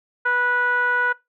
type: tone with low-pass filter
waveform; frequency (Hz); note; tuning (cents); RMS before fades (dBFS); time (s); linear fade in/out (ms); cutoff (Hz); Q
10% pulse; 490.6; B4; -12; -20; 0.25-1.13; 10; 1400; 6.5
effects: noise-tail reverb RT60 0.2 s tail -20 dB re dry